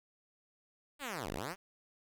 5% pulse linear two-way sweep, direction down then up, 306.1 to 39.12 to 205.1 Hz, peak -27 dBFS, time 0.99-1.56 s, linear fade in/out 50 ms, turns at 1.32 s, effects 10-bit

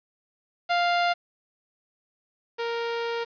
sawtooth tone pair in turn, 698.5 / 466.2 Hz, F5 / A#4, 0 / 0 cents, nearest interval perfect fifth, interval 700 cents, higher first, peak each -17 / -23 dBFS, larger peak first, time 0.69-1.14 / 2.58-3.25 s, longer second, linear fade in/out 20 ms, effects resampled to 11025 Hz + 8-bit

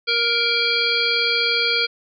harmonic tone, 468.5 Hz, A#4, 9 cents sharp, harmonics 1 / 3 / 5 / 7 / 9 / 10, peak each -27 / -25 / -22 / -24 / -25 / -24 dBFS, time 0.07-1.87 s, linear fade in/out 20 ms, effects none

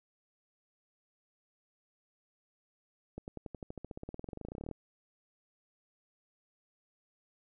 accelerating click train, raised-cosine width 2 ms, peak -28 dBFS, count 30, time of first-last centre 3.18-4.713 s, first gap 99 ms, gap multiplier 0.95, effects none

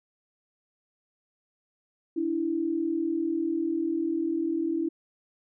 sine tone pair together, 290.8 / 330.9 Hz, D4 / E4, -17 / +7 cents, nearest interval major second, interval 224 cents, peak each -31 / -26 dBFS, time 2.16-4.89 s, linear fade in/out 10 ms, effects none

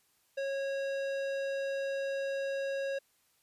sine tone with tanh clipping, 548 Hz, C#5, 20 cents flat, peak -34 dBFS, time 0.37-2.99 s, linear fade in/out 10 ms, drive 16 dB, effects white hiss -71 dBFS RMS until 3.42 s + resampled to 32000 Hz

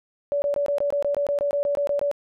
sine tone bursts, 573 Hz, D5, 43 cents flat, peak -20 dBFS, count 15, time 0.32-2.114 s, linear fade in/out 0 ms, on 100 ms, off 21 ms, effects none

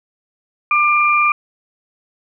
sine tone pair together, 1192 / 2384 Hz, D6 / D7, +25 / +25 cents, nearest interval octave, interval 1200 cents, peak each -13 / -15 dBFS, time 0.71-1.32 s, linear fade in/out 2 ms, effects none

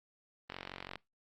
click train, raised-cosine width 0.3 ms, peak -25 dBFS, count 22, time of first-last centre 0.5-0.957 s, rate 46 Hz, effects noise-tail reverb RT60 0.2 s tail -22 dB re dry + Opus 24 kbps

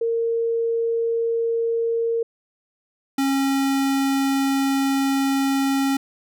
sine / square tone pair in turn, 460.6 / 272.6 Hz, A#4 / C#4, -21 / -29 cents, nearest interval major sixth, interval 908 cents, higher first, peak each -19 dBFS, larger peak neither, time 0.01-2.23 / 3.18-5.97 s, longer second, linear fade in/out 5 ms, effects none

